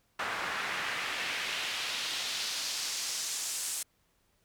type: noise with band-pass filter sweep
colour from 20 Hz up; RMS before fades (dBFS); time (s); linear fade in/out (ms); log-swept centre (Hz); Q
pink; -35; 0.19-3.83; 5; 1400 to 8500; 1.4
effects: pink hiss -72 dBFS RMS until 4.44 s